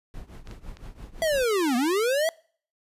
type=noise with tremolo; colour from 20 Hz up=brown; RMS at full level=-37 dBFS; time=0.14-1.44 s; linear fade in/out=0 ms; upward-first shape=triangle; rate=5.9 Hz; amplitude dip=90%
type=clicks; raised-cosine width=0.2 ms; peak=-28 dBFS; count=4; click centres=0.473 / 0.512 / 0.77 / 1.274 s
type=linear two-way sweep; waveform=square; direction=down then up; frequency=667 to 231.6 to 667 Hz; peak=-22 dBFS; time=1.22-2.29 s; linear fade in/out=0 ms; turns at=1.76 s
effects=noise-tail reverb RT60 0.5 s tail -25 dB re dry + resampled to 32000 Hz